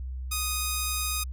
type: tone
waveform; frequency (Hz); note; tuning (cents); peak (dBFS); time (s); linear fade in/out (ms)
5% pulse; 1244.5; D#6; 0; -16; 0.31-1.24; 10
effects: added 64 Hz sine -32 dBFS peak until 1.32 s